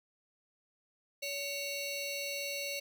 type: ring-modulated tone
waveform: 20% pulse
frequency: 1657 Hz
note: G#6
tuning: 4 cents flat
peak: -28 dBFS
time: 1.22-2.8 s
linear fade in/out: 10 ms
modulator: 1090 Hz
effects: none